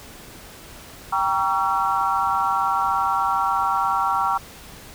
sine chord, G diminished seventh, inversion none, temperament just, 784 / 940.8 / 1128.9 / 1354.7 Hz, G5 / Bb5 / Db6 / Fb6, 0 / +16 / +31 / +47 cents, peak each -24 dBFS, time 1.12-4.38 s, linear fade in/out 10 ms, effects pink hiss -42 dBFS RMS until 4.94 s

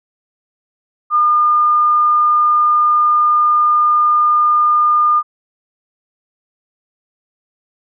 sine tone, 1211 Hz, D#6, 47 cents flat, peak -9 dBFS, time 1.1-5.23 s, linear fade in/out 50 ms, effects none

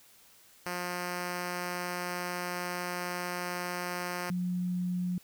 5% pulse / sine tone pair in turn, 177.8 / 179.55 Hz, F3 / F3, +31 / +48 cents, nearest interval unison, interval 17 cents, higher second, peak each -22 / -29 dBFS, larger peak first, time 0.66-4.3 / 4.3-5.18 s, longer first, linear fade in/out 2 ms, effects white hiss -59 dBFS RMS until 5.23 s

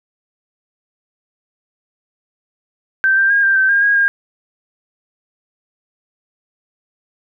sine tone with pitch steps, 1557 / 1578 / 1626 / 1582 / 1547 / 1612 / 1639 / 1616 Hz, G6 / G6 / G#6 / G6 / G6 / G6 / G#6 / G#6, -12 / +11 / -37 / +15 / -23 / +48 / -23 / -48 cents, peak -10 dBFS, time 3.04-4.08 s, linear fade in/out 0 ms, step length 130 ms, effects none

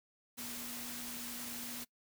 sine tone in noise, 240.9 Hz, B3, 43 cents flat, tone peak -49 dBFS, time 0.37-1.85 s, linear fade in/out 20 ms, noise white, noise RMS -44 dBFS, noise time 0.37-1.85 s, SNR -8 dB, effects noise-tail reverb RT60 0.1 s tail -22 dB re dry

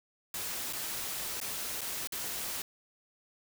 white noise with dropouts, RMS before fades -37 dBFS, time 0.34-2.62 s, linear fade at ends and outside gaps 2 ms, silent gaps 0.727-0.732 / 1.402-1.413 / 1.809-1.815 / 2.073-2.122 s, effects none

